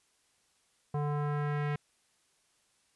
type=tone with low-pass filter sweep; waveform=square; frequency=146.83 Hz; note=D3; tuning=in tune; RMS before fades=-32 dBFS; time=0.94-1.76 s; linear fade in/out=5 ms; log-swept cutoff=920 to 2200 Hz; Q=1.8; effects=white hiss -71 dBFS RMS until 2.95 s + resampled to 24000 Hz